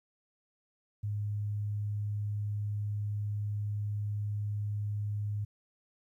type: tone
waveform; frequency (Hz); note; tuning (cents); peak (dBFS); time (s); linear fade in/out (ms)
sine; 103.83; G#2; 0; -31; 1.03-5.45; 10
effects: 12-bit